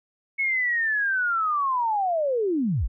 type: linear sweep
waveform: sine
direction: down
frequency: 2206 to 30.87 Hz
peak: -21 dBFS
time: 0.38-2.88 s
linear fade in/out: 20 ms
effects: none